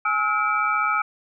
sine tone cluster, 835 / 1288 / 1423 / 2322 Hz, G#5 / E6 / F6 / D7, +9 / -41 / +32 / -20 cents, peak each -29 / -21 / -27 / -27 dBFS, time 0.05-1.02 s, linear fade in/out 5 ms, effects none

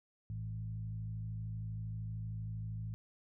sine tone with frequency modulation, 110 Hz, A2, in tune, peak -38 dBFS, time 0.3-2.94 s, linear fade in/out 0 ms, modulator 52.9 Hz, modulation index 0.72, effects none

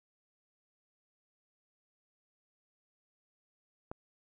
click, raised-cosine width 1 ms, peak -26 dBFS, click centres 3.915 s, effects none

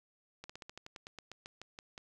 slowing click train, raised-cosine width 0.2 ms, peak -29 dBFS, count 15, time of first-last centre 0.44-1.979 s, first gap 55 ms, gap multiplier 1.1, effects none

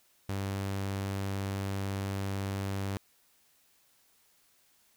sawtooth tone, 98 Hz, G2, in tune, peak -28 dBFS, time 0.29-2.97 s, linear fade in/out 0 ms, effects white hiss -67 dBFS RMS until 4.96 s

